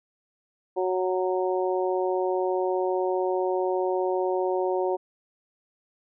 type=harmonic tone; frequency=184.8 Hz; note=F#3; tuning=2 cents flat; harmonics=2 / 3 / 4 / 5; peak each=-25 / -29 / -31 / -33 dBFS; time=0.76-4.97 s; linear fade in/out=20 ms; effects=none